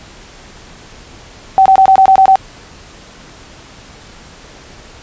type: tone bursts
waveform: sine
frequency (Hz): 767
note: G5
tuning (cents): -38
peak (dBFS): -3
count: 8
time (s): 1.58-2.356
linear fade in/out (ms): 0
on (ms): 76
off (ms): 24
effects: pink hiss -37 dBFS RMS until 5.02 s + resampled to 16000 Hz